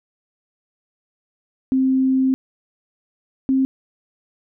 sine tone pair in turn, 262.7 / 265.4 Hz, C4 / C4, +7 / +25 cents, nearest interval unison, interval 18 cents, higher second, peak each -14 dBFS, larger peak neither, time 1.72-2.34 / 3.49-3.65 s, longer first, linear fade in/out 0 ms, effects none

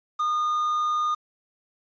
triangle tone with quantisation, 1222 Hz, D#6, 32 cents flat, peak -20 dBFS, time 0.19-1.15 s, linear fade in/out 10 ms, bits 8, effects resampled to 16000 Hz

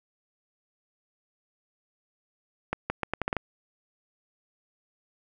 accelerating click train, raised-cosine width 0.5 ms, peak -12 dBFS, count 8, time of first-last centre 2.73-3.367 s, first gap 170 ms, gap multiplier 0.78, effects none

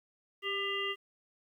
harmonic tone with a mistuned harmonic, 400.1 Hz, G4, 35 cents sharp, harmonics 1 / 3 / 5 / 7 / 8, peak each -38 / -40 / -37 / -36 / -45 dBFS, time 0.42-0.96 s, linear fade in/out 50 ms, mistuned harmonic 1, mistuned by -25 cents, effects 11-bit

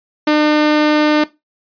sawtooth tone, 301.8 Hz, D4, 47 cents sharp, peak -6 dBFS, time 0.27-1.24 s, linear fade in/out 5 ms, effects noise-tail reverb RT60 0.2 s tail -17 dB re dry + resampled to 11025 Hz

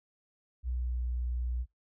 sine tone with pitch glide, 61.74 to 60.85 Hz, B1 to B1, 0 to -25 cents, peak -30 dBFS, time 0.63-1.66 s, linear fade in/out 50 ms, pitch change -25 cents, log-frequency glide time 0.73-1.03 s, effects noise-tail reverb RT60 0.2 s tail -25 dB re dry

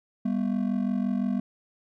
triangle ring-modulated tone, 221.6 Hz, A3, 13 cents sharp, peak -19 dBFS, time 0.25-1.4 s, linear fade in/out 5 ms, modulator 22.9 Hz, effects none

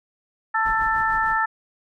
harmonic tone, 442.9 Hz, A4, 11 cents sharp, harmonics 2 / 3 / 4, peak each -23 / -23 / -23 dBFS, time 0.54-1.46 s, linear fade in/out 10 ms
brown noise with tremolo, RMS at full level -34 dBFS, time 0.65-1.37 s, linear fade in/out 2 ms, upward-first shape sine, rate 6.7 Hz, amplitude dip 75%
effects none

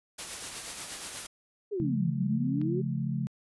white noise with tremolo, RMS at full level -37 dBFS, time 0.18-1.27 s, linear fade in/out 10 ms, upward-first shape sine, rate 8.3 Hz, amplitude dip 35%
sine exponential two-way sweep, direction down then up, 435.6 to 158.8 to 386.8 Hz, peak -29 dBFS, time 1.71-2.82 s, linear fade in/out 20 ms, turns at 2.08 s
sine chord, Db augmented, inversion none, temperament just, 138.59 / 173.24 / 216.5 Hz, Db3 / F3 / A3, 0 / -14 / -28 cents, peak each -31 / -34 / -34 dBFS, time 1.8-3.27 s, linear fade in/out 0 ms
click, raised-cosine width 0.3 ms, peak -34 dBFS, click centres 2.615 s
effects resampled to 24000 Hz

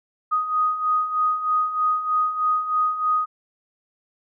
sine beating tone pair, 1244.5 / 1247.7 Hz, D#6 / D#6, 0 / +4 cents, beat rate 3.2 Hz, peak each -26 / -20 dBFS, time 0.31-3.26 s, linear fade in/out 20 ms, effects none

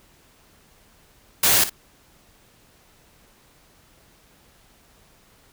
white noise with echo, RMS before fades -17 dBFS, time 1.43-1.64 s, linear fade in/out 5 ms, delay 57 ms, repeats 1, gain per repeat -13 dB, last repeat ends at 1.697 s, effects pink hiss -56 dBFS RMS until 5.52 s

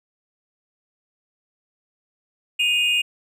triangle tone pair together, 2489 / 2830 Hz, D#7 / F7, 0 / +22 cents, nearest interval major second, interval 222 cents, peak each -19 / -18 dBFS, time 2.59-3.02 s, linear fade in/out 10 ms, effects none

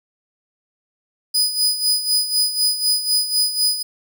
sawtooth tone with tremolo, 4976 Hz, D#8, 1 cent flat, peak -11 dBFS, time 1.34-3.83 s, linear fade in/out 10 ms, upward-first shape sine, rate 4 Hz, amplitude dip 70%, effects none

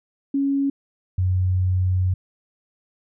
sine tone pair in turn, 277.2 / 92.13 Hz, C#4 / F#2, 0 / -7 cents, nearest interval octave + perfect fifth, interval 1907 cents, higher first, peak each -18 / -17 dBFS, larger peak second, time 0.34-0.7 / 1.18-2.14 s, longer second, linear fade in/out 5 ms, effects none

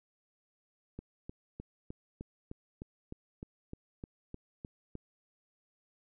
click train, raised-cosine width 3 ms, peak -29 dBFS, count 14, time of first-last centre 0.99-4.953 s, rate 3.28 Hz, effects none

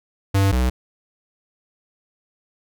square tone pair in turn, 98 / 62.77 Hz, G2 / B1, 0 / +29 cents, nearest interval minor sixth, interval 771 cents, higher first, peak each -15 / -17 dBFS, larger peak first, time 0.34-0.52 / 0.52-0.7 s, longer neither, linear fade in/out 10 ms, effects none

